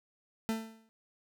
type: tone with exponential decay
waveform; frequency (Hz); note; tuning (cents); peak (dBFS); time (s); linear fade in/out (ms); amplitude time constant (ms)
40% pulse; 222.7; A3; +21; -27; 0.49-0.89; 0; 85
effects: none